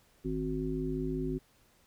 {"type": "harmonic tone with a mistuned harmonic", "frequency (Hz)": 52.7, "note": "G#1", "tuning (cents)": 26, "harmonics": [1, 3, 5, 7], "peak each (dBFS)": [-39, -37, -35, -36], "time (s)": [0.24, 1.39], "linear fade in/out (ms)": 20, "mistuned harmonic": 1, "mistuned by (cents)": -88, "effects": ["pink hiss -66 dBFS RMS until 1.86 s"]}